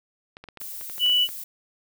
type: clicks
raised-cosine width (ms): 0.3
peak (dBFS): -25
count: 11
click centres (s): 0.369 / 0.44 / 0.487 / 0.573 / 0.615 / 0.812 / 0.898 / 0.981 / 1.062 / 1.096 / 1.29
type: noise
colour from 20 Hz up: violet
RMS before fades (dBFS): -36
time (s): 0.6-1.44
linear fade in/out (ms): 5
type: tone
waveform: sine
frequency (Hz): 2960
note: F#7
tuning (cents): 0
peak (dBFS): -17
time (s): 0.99-1.28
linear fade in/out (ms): 50
effects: none